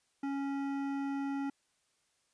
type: tone with hard clipping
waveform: triangle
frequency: 277.2 Hz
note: C#4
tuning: in tune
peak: -35 dBFS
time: 0.23-1.5 s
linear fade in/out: 5 ms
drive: 17 dB
effects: white hiss -75 dBFS RMS until 2.33 s + resampled to 22050 Hz